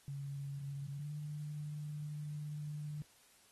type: tone with pitch glide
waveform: sine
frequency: 140 to 149.18 Hz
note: C#3 to D3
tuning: +18 to +27 cents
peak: -40 dBFS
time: 0.08-3.02 s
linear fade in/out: 0 ms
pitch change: +109 cents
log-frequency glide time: 0.91-1.11 s
effects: white hiss -66 dBFS RMS until 3.51 s + AAC 32 kbps